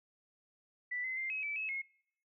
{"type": "tone with pitch steps", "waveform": "sine", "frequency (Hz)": [1975, 2048, 2096, 2553, 2312, 2581, 2162], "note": ["B6", "C7", "C7", "D#7", "D7", "E7", "C#7"], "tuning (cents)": [0, -38, 2, 44, -28, -37, -44], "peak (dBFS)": -35, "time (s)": [0.91, 1.82], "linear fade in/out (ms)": 10, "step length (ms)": 130, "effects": ["noise-tail reverb RT60 0.7 s tail -25 dB re dry"]}